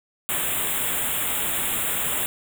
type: band-stop noise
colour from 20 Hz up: white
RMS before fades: -25 dBFS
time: 0.29-2.26 s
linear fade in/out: 0 ms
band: 3700 to 7200 Hz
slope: 96 dB/octave
effects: none